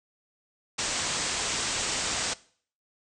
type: low-pass noise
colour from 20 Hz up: white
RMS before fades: -30 dBFS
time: 0.78-2.34 s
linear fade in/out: 10 ms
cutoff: 8500 Hz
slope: 96 dB/octave
effects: noise-tail reverb RT60 0.5 s tail -20 dB re dry